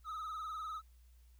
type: tone with vibrato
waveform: triangle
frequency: 1269 Hz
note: D#6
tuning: 34 cents sharp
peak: -38 dBFS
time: 0.04-0.82 s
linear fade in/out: 50 ms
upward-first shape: sine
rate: 20 Hz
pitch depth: 73 cents each way
effects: added 60 Hz sine -59 dBFS peak until 1.39 s + white hiss -75 dBFS RMS until 1.39 s